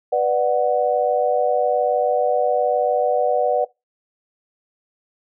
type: chord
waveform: sine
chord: B minor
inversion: none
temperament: equal with one note detuned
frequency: 493.9 / 592.8 / 740 Hz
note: B4 / D5 / F#5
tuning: 0 / +16 / 0 cents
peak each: -20 dBFS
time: 0.12-3.65 s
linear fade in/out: 10 ms
effects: noise-tail reverb RT60 0.2 s tail -21 dB re dry